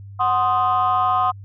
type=chord; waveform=sine; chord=C diminished; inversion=second; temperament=equal; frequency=740 / 1046.5 / 1244.5 Hz; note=Gb5 / C6 / Eb6; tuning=0 / 0 / 0 cents; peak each=-19 dBFS; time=0.19-1.32 s; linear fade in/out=20 ms; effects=tanh soft clip ceiling -10 dBFS + added 99 Hz sine -35 dBFS peak until 1.44 s